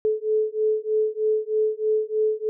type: beating tone pair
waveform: sine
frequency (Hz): 430.6 / 433.8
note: A4 / A4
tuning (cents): -37 / -25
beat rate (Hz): 3.2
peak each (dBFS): -23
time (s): 0.05-2.49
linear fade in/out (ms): 0
effects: none